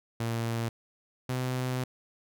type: tone pair in turn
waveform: sawtooth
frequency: 115.5 / 127.45 Hz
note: A#2 / C3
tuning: -16 / -45 cents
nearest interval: major second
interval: 171 cents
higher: second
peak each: -25 dBFS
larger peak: neither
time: 0.2-0.69 / 1.29-1.84 s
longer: second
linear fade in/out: 5 ms
effects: none